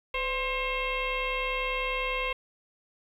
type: tone with frequency modulation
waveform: sine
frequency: 1597 Hz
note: G6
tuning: 32 cents sharp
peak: -27 dBFS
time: 0.14-2.33 s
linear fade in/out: 5 ms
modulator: 544 Hz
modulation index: 2.6
effects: 10-bit